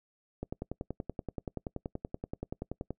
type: click train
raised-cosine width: 2 ms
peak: -22 dBFS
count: 27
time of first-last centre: 0.43-2.906 s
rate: 10.5 Hz
effects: noise-tail reverb RT60 0.1 s tail -25 dB re dry